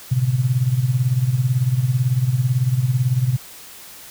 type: tone with tremolo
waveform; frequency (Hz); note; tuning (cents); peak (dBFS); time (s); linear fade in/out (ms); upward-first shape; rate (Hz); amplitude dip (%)
sine; 126.5; B2; +42; -12; 0.11-3.37; 10; sine; 18; 75
effects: white hiss -40 dBFS RMS until 4.1 s